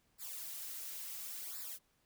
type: noise with flanger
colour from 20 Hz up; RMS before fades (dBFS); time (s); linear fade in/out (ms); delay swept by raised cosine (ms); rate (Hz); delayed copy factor
blue; -45; 0.18-1.79; 50; 0.32 to 5.62; 0.71; -0.8
effects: pink hiss -75 dBFS RMS until 2.05 s